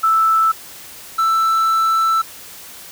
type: tone pair in turn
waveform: sine / triangle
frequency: 1318.5 / 1326.1 Hz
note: E6 / E6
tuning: 0 / +10 cents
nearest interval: unison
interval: 10 cents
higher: second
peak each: -11 dBFS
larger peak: neither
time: 0.03-0.52 / 1.18-2.22 s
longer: second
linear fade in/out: 10 ms
effects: white hiss -37 dBFS RMS until 2.91 s